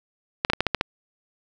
clicks, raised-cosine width 0.3 ms, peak -4 dBFS, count 7, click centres 0.449 / 0.5 / 0.534 / 0.606 / 0.667 / 0.747 / 0.811 s, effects none

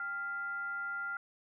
sine tone with frequency modulation, 1396.9 Hz, F6, in tune, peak -35 dBFS, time 0-1.17 s, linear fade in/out 2 ms, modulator 602 Hz, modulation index 0.32, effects none

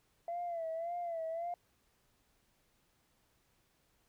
sine tone with vibrato, 674 Hz, E5, 38 cents sharp, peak -35 dBFS, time 0.28-1.54 s, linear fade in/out 2 ms, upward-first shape sine, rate 1.8 Hz, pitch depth 74 cents each way, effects tanh soft clip ceiling -32 dBFS + pink hiss -74 dBFS RMS until 4.08 s

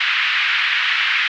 white band-pass noise, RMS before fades -18 dBFS, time 0-1.28 s, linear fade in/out 5 ms, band 1500 to 2900 Hz, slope 24 dB/octave, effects low-pass 5000 Hz 12 dB/octave

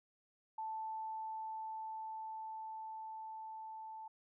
sine tone with level ramp, 880 Hz, A5, in tune, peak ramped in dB -39 to -46 dBFS, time 0.58-4.08 s, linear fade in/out 5 ms, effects none

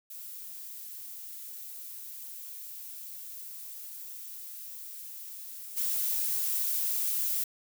violet noise with level steps, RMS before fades -43 / -30 dBFS, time 0.1-7.44 s, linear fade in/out 5 ms, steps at 5.76 s, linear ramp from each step 20 ms, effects none

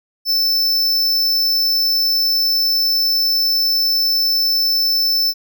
square tone, 5290 Hz, E8, 5 cents sharp, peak -14 dBFS, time 0.25-5.34 s, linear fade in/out 50 ms, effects none

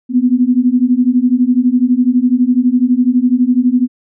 sine beating tone pair, 242.3 / 254.3 Hz, B3 / C4, -33 / -49 cents, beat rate 12 Hz, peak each -12 / -11 dBFS, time 0.09-3.88 s, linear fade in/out 50 ms, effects none

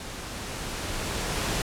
pink noise with level ramp, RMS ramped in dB -38 to -27 dBFS, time 0-1.62 s, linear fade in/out 2 ms, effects low-pass 10000 Hz 12 dB/octave

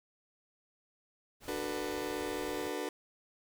pink noise, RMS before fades -50 dBFS, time 1.4-2.72 s, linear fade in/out 50 ms
35% pulse chord, B minor seventh, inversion first, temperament just, 296.3 / 370.4 / 444.5 / 493.9 Hz, D4 / F#4 / A4 / B4, +15 / +2 / +18 / 0 cents, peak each -39 dBFS, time 1.48-2.89 s, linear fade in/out 2 ms
effects none

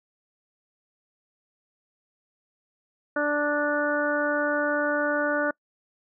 harmonic tone, 293.7 Hz, D4, in tune, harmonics 1 / 2 / 3 / 4 / 5 / 6, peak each -29 / -26 / -36 / -33 / -27 / -37 dBFS, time 3.16-5.51 s, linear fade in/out 5 ms, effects noise-tail reverb RT60 0.1 s tail -26 dB re dry

